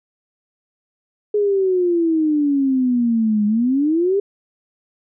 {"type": "exponential two-way sweep", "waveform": "sine", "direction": "down then up", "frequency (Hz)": [421.1, 205.9, 410.1], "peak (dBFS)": -14, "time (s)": [1.34, 4.2], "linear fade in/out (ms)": 5, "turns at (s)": 3.46, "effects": []}